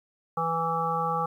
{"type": "harmonic tone", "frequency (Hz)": 164.81, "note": "E3", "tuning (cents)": 0, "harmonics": [1, 3, 5, 7, 8], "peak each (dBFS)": [-34, -33, -29, -29, -34], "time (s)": [0.37, 1.26], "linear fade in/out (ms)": 5, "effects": ["10-bit"]}